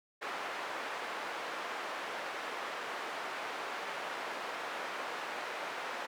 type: band-pass noise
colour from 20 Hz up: white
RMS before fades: -40 dBFS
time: 0.21-6.07 s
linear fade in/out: 20 ms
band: 450 to 1600 Hz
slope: 12 dB/octave
effects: none